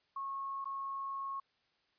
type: tone with dropouts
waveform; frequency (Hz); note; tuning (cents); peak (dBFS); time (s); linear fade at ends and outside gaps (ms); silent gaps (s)
sine; 1093; C#6; -25; -37; 0.16-1.4; 5; 0.645-0.655
effects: white hiss -75 dBFS RMS until 1.98 s + resampled to 11025 Hz